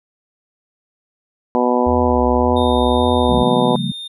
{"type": "harmonic tone", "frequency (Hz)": 123.47, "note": "B2", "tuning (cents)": 0, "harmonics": [2, 3, 4, 5, 6, 7, 8], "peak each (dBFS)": [-18, -21, -19, -22, -23, -22, -22], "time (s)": [1.55, 3.76], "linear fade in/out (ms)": 0}
{"type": "tone with vibrato", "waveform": "sine", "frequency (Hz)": 76.3, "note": "D#2", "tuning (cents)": -33, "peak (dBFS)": -20, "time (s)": [1.86, 3.43], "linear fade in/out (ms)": 10, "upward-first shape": "sine", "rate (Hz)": 1.8, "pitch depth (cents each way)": 170}
{"type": "tone with pitch glide", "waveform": "triangle", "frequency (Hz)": [3663, 3642], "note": ["A#7", "A#7"], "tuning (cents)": [-31, -41], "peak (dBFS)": -26, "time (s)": [2.56, 4.08], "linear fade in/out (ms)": 10, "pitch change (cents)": -10, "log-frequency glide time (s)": [2.84, 3.77]}
{"type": "chord", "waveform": "sine", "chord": "G half-diminished seventh", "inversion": "second", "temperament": "equal with one note detuned", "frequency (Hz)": [138.59, 174.61, 196, 228.9], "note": ["Db3", "F3", "G3", "Bb3"], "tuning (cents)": [0, 0, 0, -31], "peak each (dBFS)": -24, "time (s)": [3.29, 3.92], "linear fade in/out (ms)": 5}
{"effects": []}